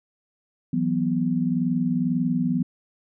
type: chord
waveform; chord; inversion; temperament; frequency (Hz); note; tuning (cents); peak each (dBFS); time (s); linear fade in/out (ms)
sine; E suspended second; none; equal; 164.81 / 185 / 246.9; E3 / F#3 / B3; 0 / 0 / 0; -26 / -26 / -23; 0.73-2.63; 5
effects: none